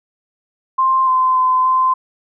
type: tone with pitch steps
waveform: sine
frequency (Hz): 1051 / 1032 / 1025 / 1035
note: C6 / C6 / C6 / C6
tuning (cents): +7 / -24 / -36 / -19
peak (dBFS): -11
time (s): 0.78-1.94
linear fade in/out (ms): 10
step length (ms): 290
effects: none